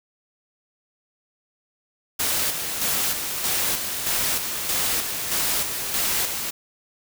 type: noise with tremolo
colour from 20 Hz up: white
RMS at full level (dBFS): -23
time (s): 2.19-6.51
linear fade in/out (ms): 10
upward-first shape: square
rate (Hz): 1.6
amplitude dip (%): 45
effects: none